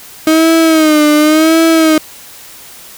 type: tone with vibrato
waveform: 35% pulse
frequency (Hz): 312.9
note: D#4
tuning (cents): +10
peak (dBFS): -4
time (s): 0.27-1.98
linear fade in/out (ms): 2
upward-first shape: sine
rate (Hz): 0.91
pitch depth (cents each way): 77
effects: white hiss -34 dBFS RMS until 2.97 s